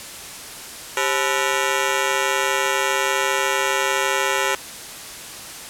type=ring-modulated tone; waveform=10% pulse; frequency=466.2 Hz; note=A#4; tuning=in tune; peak=-7 dBFS; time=0.97-4.55 s; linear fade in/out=2 ms; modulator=70.6 Hz; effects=white hiss -35 dBFS RMS until 5.69 s + low-pass 11000 Hz 12 dB/octave